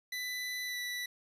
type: tone with pitch glide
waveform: 25% pulse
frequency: 1993 to 1967.8 Hz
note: B6 to B6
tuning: +15 to -7 cents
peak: -32 dBFS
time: 0.12-1.06 s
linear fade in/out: 5 ms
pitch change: -22 cents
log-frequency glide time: 0.64-0.78 s
effects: resampled to 32000 Hz + 10-bit